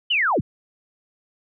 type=linear sweep; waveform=sine; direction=down; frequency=3091 to 43.65 Hz; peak=-17 dBFS; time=0.1-0.41 s; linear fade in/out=10 ms; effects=none